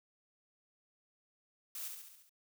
blue noise with echo, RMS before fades -43 dBFS, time 1.75-1.88 s, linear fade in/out 2 ms, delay 69 ms, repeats 6, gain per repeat -4 dB, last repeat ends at 2.294 s, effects none

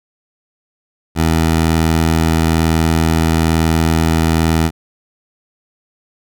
15% pulse tone, 81.1 Hz, E2, 28 cents flat, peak -5 dBFS, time 1.15-4.71 s, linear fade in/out 50 ms, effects none

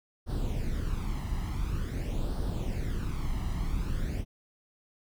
brown noise with flanger, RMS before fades -31 dBFS, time 0.26-4.25 s, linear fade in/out 50 ms, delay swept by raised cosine 0.21 to 1.01 ms, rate 0.47 Hz, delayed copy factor +0.65, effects none

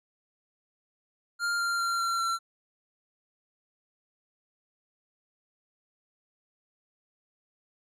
square tone with pitch steps, 1400 / 1388.7 / 1377.5 / 1366.4 / 1355.4 Hz, F6 / F6 / F6 / F6 / E6, +4 / -10 / -24 / -38 / +48 cents, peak -27 dBFS, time 1.39-2.39 s, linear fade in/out 50 ms, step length 200 ms, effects low-pass 10000 Hz 12 dB/octave

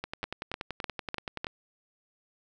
two click trains, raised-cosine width 0.3 ms, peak -18 / -16 dBFS, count 16 / 5, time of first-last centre 0.04-1.469 / 0.24-1.445 s, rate 10.5 / 3.32 Hz, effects none

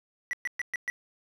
triangle tone bursts, 1953 Hz, B6, 20 cents flat, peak -26 dBFS, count 5, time 0.31-0.9 s, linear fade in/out 0 ms, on 22 ms, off 120 ms, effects none

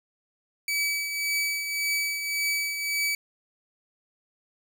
sawtooth tone with tremolo, 2290 Hz, D7, 44 cents flat, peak -20 dBFS, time 0.68-3.15 s, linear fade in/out 2 ms, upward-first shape triangle, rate 1.8 Hz, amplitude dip 55%, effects none

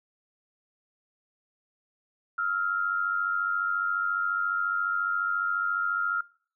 sine tone pair together, 1305.6 / 1400 Hz, E6 / F6, -17 / +4 cents, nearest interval minor second, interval 121 cents, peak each -31 / -27 dBFS, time 2.38-6.21 s, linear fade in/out 5 ms, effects noise-tail reverb RT60 0.5 s tail -22 dB re dry

